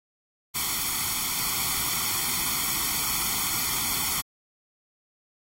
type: noise with comb filter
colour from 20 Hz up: white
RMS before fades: -27 dBFS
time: 0.54-4.22 s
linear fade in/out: 20 ms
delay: 0.9 ms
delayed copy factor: +0.85
effects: AAC 48 kbps